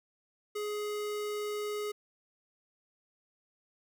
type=tone; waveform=square; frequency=418.2 Hz; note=G#4; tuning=12 cents sharp; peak=-34 dBFS; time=0.55-1.92 s; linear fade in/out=10 ms; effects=none